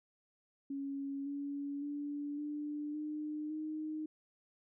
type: tone with pitch steps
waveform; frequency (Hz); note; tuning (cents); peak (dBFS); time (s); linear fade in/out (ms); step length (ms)
sine; 277.2 / 283.4 / 289.6 / 296.1 / 302.6 / 309.4; C#4 / C#4 / D4 / D4 / D#4 / D#4; 0 / +38 / -24 / +14 / -48 / -10; -37; 0.7-4.06; 5; 560
effects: none